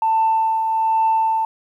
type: tone with tremolo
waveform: sine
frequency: 890 Hz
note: A5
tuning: 20 cents sharp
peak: -12 dBFS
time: 0.02-1.45 s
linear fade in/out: 2 ms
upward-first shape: triangle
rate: 1.2 Hz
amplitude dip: 45%
effects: tanh soft clip ceiling -10 dBFS + 9-bit